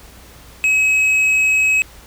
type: tone with tanh clipping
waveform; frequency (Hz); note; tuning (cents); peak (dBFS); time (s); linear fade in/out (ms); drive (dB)
sine; 2556; D#7; +46; -13; 0.64-1.82; 0; 6
effects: added 60 Hz sine -44 dBFS peak until 2.06 s + pink hiss -43 dBFS RMS until 2.06 s